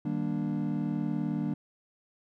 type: chord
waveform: triangle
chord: Eb major seventh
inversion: none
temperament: equal with one note detuned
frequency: 155.56 / 196 / 235.5 / 293.7 Hz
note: Eb3 / G3 / Bb3 / D4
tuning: 0 / 0 / +18 / 0 cents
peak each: -32 dBFS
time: 0.05-1.54 s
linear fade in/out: 5 ms
effects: none